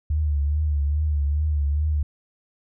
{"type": "tone with vibrato", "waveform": "sine", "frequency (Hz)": 74, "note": "D2", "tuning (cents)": 14, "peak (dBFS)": -19, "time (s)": [0.1, 2.03], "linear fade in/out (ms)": 5, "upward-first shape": "triangle", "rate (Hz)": 2.4, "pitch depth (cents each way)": 83, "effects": []}